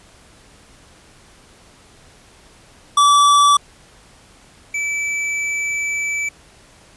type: tone pair in turn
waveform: square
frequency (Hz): 1155 / 2310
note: D6 / D7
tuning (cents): -29 / -29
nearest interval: octave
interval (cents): 1200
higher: second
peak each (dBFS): -10 / -20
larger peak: first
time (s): 2.97-3.57 / 4.74-6.29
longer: second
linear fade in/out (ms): 5
effects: pink hiss -48 dBFS RMS until 6.96 s + resampled to 24000 Hz